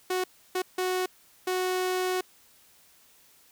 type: tone bursts at uneven times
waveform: sawtooth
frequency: 368.4 Hz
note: F#4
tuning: 7 cents flat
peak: -22 dBFS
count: 4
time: 0.1-0.24 / 0.55-0.62 / 0.78-1.06 / 1.47-2.21 s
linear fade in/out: 5 ms
effects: white hiss -59 dBFS RMS until 3.51 s